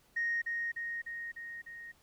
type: tone with echo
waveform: sine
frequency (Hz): 1864.7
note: A#6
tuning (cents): 0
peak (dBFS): -29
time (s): 0.16-0.42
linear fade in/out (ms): 10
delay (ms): 300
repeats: 5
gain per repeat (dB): -3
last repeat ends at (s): 1.92
effects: tanh soft clip ceiling -25 dBFS + pink hiss -67 dBFS RMS until 2.02 s